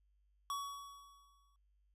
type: tone with exponential decay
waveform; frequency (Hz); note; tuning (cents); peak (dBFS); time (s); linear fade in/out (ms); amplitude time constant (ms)
square; 1126; C#6; +27; -37; 0.5-1.56; 1; 230
effects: added 50 Hz sine -70 dBFS peak until 1.94 s + resampled to 32000 Hz